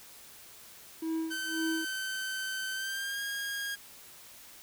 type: tone with tremolo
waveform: triangle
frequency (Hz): 323.1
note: E4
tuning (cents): -35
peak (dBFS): -27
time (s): 1.02-1.85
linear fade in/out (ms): 5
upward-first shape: sine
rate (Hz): 1.9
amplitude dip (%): 95
type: tone with pitch glide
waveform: sawtooth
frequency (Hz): 1538 to 1629.5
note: G6 to G#6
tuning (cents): -33 to -33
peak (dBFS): -30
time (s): 1.3-3.76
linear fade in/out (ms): 20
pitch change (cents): +100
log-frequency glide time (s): 2.73-3.21
effects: white hiss -52 dBFS RMS until 4.62 s